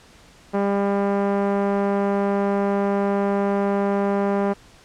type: tone with low-pass filter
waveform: 5% pulse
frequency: 200 Hz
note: G3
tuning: 35 cents sharp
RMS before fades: -21 dBFS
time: 0.53-4.54 s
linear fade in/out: 20 ms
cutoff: 600 Hz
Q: 0.66
effects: pink hiss -50 dBFS RMS until 4.84 s + low-pass 8000 Hz 12 dB/octave